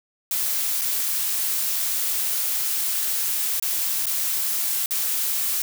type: noise with dropouts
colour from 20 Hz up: blue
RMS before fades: -24 dBFS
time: 0.31-5.62 s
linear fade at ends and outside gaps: 1 ms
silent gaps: 0.812-0.816 / 3.598-3.624 / 4.057-4.067 / 4.86-4.908 s
effects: none